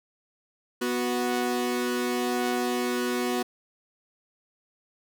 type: tone pair together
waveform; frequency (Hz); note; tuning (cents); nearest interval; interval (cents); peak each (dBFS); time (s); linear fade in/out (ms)
sawtooth; 245.9 / 368.4; B3 / F#4; -7 / -7; perfect fifth; 700; -24; 0.81-3.43; 10
effects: none